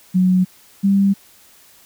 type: tone pair in turn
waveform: sine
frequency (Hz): 184.1 / 197.27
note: F#3 / G3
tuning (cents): -8 / +11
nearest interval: minor second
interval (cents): 119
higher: second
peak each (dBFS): -11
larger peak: neither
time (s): 0.14-0.45 / 0.83-1.14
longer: neither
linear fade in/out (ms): 20
effects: white hiss -49 dBFS RMS until 1.85 s